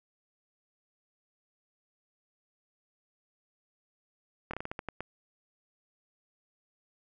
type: slowing click train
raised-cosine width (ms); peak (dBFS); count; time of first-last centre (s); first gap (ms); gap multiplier
0.5; -21; 9; 4.51-5.006; 25; 1.25
effects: none